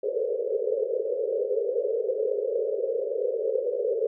white band-pass noise, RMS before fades -27 dBFS, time 0.03-4.07 s, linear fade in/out 5 ms, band 410 to 540 Hz, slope 96 dB/octave, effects none

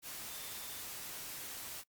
sine tone in noise, 3564 Hz, A7, 22 cents sharp, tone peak -55 dBFS, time 0.26-0.83 s, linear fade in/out 50 ms, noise white, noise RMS -45 dBFS, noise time 0.02-1.84 s, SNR -13 dB, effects noise-tail reverb RT60 0.1 s tail -21 dB re dry + Opus 48 kbps

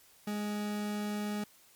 40% pulse tone, 208.2 Hz, G#3, 5 cents sharp, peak -32 dBFS, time 0.27-1.44 s, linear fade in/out 5 ms, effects white hiss -61 dBFS RMS until 1.75 s + MP3 96 kbps

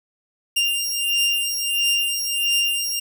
sawtooth beating tone pair, 2794 / 2795.5 Hz, F7 / F7, 0 / +1 cents, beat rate 1.5 Hz, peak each -19 dBFS, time 0.56-3 s, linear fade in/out 10 ms, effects none

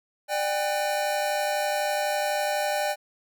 square tone cluster, 596 / 754 / 806 / 1496 Hz, D5 / F#5 / G5 / F#6, +25 / +32 / +48 / +19 cents, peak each -28 / -36 / -29 / -36 dBFS, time 0.28-2.96 s, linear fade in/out 50 ms, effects none

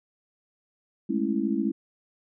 sine chord, A major seventh, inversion third, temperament just, 206.2 / 220 / 275 / 330 Hz, G#3 / A3 / C#4 / E4, -12 / 0 / -14 / +2 cents, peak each -29 dBFS, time 1.09-1.72 s, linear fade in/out 10 ms, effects none

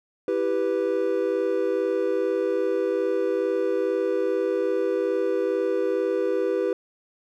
triangle chord, E minor, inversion none, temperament equal, 329.6 / 392 / 493.9 Hz, E4 / G4 / B4, 0 / 0 / 0 cents, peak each -27 / -23 / -23 dBFS, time 0.28-6.73 s, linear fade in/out 2 ms, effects none

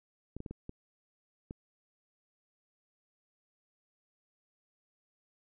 clicks, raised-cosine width 3 ms, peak -28 dBFS, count 6, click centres 0.366 / 0.404 / 0.462 / 0.51 / 0.694 / 1.509 s, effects none

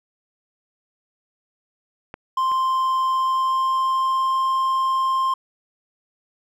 clicks, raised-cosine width 0.5 ms, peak -19 / -24 dBFS, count 2, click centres 2.141 / 2.517 s
triangle tone with pitch glide, 1046.5 to 1055 Hz, C6 to C6, 0 to +14 cents, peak -16 dBFS, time 2.37-5.34 s, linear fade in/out 5 ms, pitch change +14 cents, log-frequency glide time 3.05-4.45 s
effects none

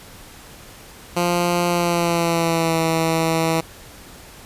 10% pulse tone with pitch glide, 174.61 to 162.92 Hz, F3 to E3, 0 to -20 cents, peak -9 dBFS, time 1.16-3.61 s, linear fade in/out 10 ms, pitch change -120 cents, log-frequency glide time 1.68-2.81 s, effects pink hiss -42 dBFS RMS until 4.45 s + resampled to 32000 Hz

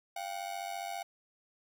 45% pulse ring-modulated tone, 740 Hz, F#5, in tune, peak -34 dBFS, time 0.16-1.03 s, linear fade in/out 5 ms, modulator 47.4 Hz, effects none

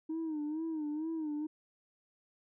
sine tone with vibrato, 311.1 Hz, D#4, in tune, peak -32 dBFS, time 0.09-1.47 s, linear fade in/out 10 ms, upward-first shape sine, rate 2.2 Hz, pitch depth 89 cents each way, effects tanh soft clip ceiling -32 dBFS

